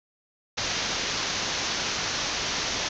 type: low-pass noise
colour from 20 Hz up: white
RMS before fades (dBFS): -29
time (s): 0.57-2.89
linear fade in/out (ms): 10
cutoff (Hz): 6500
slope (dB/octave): 96
effects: none